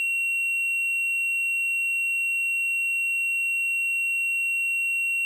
triangle tone, 2736 Hz, F7, 36 cents flat, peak -21 dBFS, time 0-5.25 s, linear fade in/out 0 ms, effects none

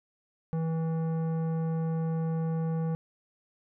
sine tone with tanh clipping, 162.4 Hz, E3, 26 cents flat, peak -29 dBFS, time 0.53-2.95 s, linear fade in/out 0 ms, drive 13 dB, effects none

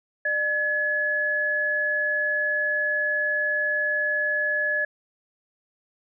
sine tone pair together, 601 / 1700 Hz, D5 / G#6, +40 / +40 cents, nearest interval octave + tritone, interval 1800 cents, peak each -30 / -22 dBFS, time 0.25-4.85 s, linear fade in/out 5 ms, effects none

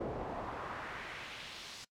brown noise with band-pass filter sweep, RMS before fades -43 dBFS, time 0-1.85 s, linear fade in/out 10 ms, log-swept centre 510 to 5400 Hz, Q 1.5, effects noise-tail reverb RT60 0.1 s tail -20 dB re dry

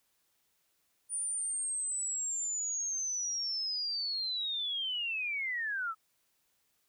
sine linear sweep, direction down, 9460 to 1268 Hz, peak -32 dBFS, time 1.09-5.95 s, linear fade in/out 50 ms, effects white hiss -75 dBFS RMS until 6.88 s

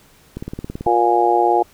click train, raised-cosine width 3 ms, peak -14 dBFS, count 10, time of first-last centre 0.37-0.865 s, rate 18.2 Hz
harmonic tone, 118.3 Hz, A#2, 26 cents sharp, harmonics 3 / 4 / 5 / 6 / 7, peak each -18 / -21 / -27 / -18 / -16 dBFS, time 0.86-1.63 s, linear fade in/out 10 ms
effects pink hiss -51 dBFS RMS until 1.73 s

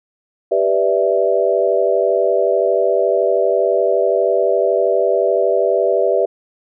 sine chord, E minor seventh, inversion first, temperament equal, 392 / 493.9 / 587.3 / 659.3 Hz, G4 / B4 / D5 / E5, 0 / 0 / 0 / 0 cents, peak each -18 dBFS, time 0.51-6.26 s, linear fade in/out 10 ms, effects none

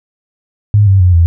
sine tone with pitch steps, 103.83 / 96.88 / 90.39 / 84.34 Hz, G#2 / G2 / F#2 / E2, 0 / -20 / -40 / +40 cents, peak -4 dBFS, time 0.74-1.26 s, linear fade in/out 0 ms, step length 130 ms, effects none

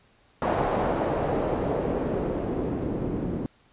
white noise with low-pass filter sweep, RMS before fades -27 dBFS, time 0.42-3.46 s, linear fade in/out 0 ms, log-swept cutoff 790 to 280 Hz, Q 1.4, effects pink hiss -61 dBFS RMS until 3.72 s + resampled to 8000 Hz

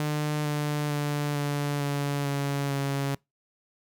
sawtooth tone with pitch steps, 150.1 / 148.2 / 146.33 / 144.49 / 142.66 / 140.86 / 139.08 Hz, D3 / D3 / D3 / D3 / D3 / C#3 / C#3, +38 / +16 / -6 / -28 / -50 / +28 / +6 cents, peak -22 dBFS, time 0-3.15 s, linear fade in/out 2 ms, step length 450 ms, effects noise-tail reverb RT60 0.2 s tail -25 dB re dry

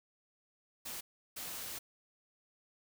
white noise bursts at uneven times, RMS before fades -43 dBFS, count 2, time 0.85-1.01 / 1.36-1.79 s, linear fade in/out 10 ms, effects none

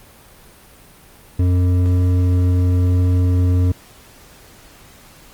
sine tone with hard clipping, 90.1 Hz, F#2, 45 cents flat, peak -14 dBFS, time 1.39-3.72 s, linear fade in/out 5 ms, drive 9 dB, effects pink hiss -45 dBFS RMS until 5.33 s + Opus 32 kbps

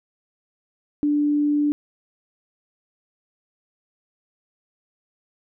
sine tone, 293.7 Hz, D4, in tune, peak -17 dBFS, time 1.03-1.72 s, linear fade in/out 0 ms, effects none

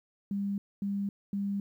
sine tone bursts, 200 Hz, G3, 35 cents sharp, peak -29 dBFS, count 3, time 0.31-1.6 s, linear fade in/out 2 ms, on 270 ms, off 240 ms, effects 11-bit

